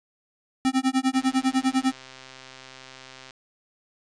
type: tone with tremolo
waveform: square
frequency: 262.4 Hz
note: C4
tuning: 5 cents sharp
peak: -18 dBFS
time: 0.65-1.92 s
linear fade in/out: 0 ms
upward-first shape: sine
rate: 10 Hz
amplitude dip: 100%
type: click train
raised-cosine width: 0.2 ms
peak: -26 dBFS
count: 285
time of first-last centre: 1.14-3.308 s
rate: 131 Hz
effects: resampled to 22050 Hz + 10-bit